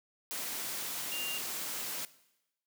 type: tone in noise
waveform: sine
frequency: 2794 Hz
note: F7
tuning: in tune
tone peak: -37 dBFS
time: 1.12-1.38 s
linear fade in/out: 0 ms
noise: white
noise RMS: -38 dBFS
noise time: 0.31-2.05 s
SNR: -2 dB
effects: noise-tail reverb RT60 0.9 s tail -18 dB re dry + high-pass 150 Hz 12 dB/octave